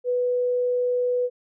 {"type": "tone", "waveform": "sine", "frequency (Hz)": 493.9, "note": "B4", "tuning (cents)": 0, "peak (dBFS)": -20, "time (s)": [0.04, 1.3], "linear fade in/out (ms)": 50, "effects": []}